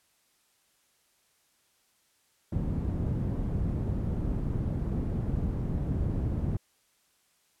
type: low-pass noise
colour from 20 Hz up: white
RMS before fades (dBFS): -30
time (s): 2.52-6.57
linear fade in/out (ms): 5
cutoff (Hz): 150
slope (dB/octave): 12
effects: white hiss -69 dBFS RMS until 7.6 s + low-pass 12000 Hz 12 dB/octave